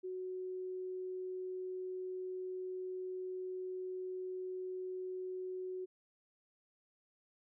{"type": "tone", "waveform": "sine", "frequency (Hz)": 370, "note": "F#4", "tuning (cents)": 0, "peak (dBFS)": -39, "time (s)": [0.03, 5.86], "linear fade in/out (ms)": 20, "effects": []}